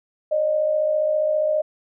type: tone pair together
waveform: sine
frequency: 559 / 613.9 Hz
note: C#5 / D#5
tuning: +14 / -23 cents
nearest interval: major second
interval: 163 cents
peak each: -27 / -18 dBFS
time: 0.31-1.62 s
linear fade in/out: 10 ms
effects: none